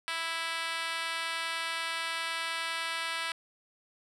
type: tone with high-pass filter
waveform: 5% pulse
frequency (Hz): 329.6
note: E4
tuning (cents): 0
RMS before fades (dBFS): -34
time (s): 0.08-3.32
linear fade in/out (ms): 0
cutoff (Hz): 1100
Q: 1
effects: low-pass 9000 Hz 12 dB/octave